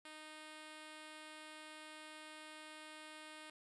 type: tone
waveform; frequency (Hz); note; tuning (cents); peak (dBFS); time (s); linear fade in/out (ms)
5% pulse; 309; D#4; -12; -40; 0.05-3.5; 2
effects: resampled to 24000 Hz